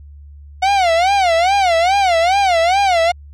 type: tone with vibrato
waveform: 45% pulse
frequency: 728 Hz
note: F#5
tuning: 28 cents flat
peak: -11 dBFS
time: 0.62-3.12 s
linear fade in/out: 10 ms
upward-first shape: sine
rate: 2.4 Hz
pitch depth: 180 cents each way
effects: added 72 Hz sine -35 dBFS peak until 3.33 s + low-pass 5000 Hz 12 dB/octave